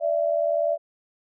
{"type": "tone pair together", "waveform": "sine", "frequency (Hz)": [587.3, 667.8], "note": ["D5", "E5"], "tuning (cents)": [0, 22], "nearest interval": "major second", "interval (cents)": 222, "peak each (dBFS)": -23, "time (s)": [0, 0.78], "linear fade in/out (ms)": 50, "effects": []}